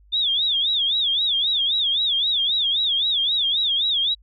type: tone with vibrato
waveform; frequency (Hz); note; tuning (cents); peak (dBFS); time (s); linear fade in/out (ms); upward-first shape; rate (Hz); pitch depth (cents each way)
sine; 3520; A7; 0; -18; 0.12-4.15; 20; sine; 3.8; 170
effects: added 50 Hz sine -50 dBFS peak until 4.22 s